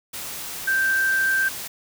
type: tone in noise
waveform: sine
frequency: 1568 Hz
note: G6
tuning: in tune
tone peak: -18 dBFS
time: 0.67-1.49 s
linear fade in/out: 10 ms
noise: white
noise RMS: -33 dBFS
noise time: 0.13-1.68 s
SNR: +12 dB
effects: none